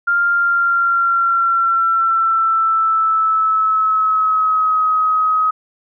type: tone with pitch glide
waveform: sine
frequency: 1396.9 to 1266.2 Hz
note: F6 to D#6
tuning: 0 to +30 cents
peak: -12 dBFS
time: 0.07-5.51 s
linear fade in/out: 10 ms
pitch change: -170 cents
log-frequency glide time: 0.31-4.82 s
effects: none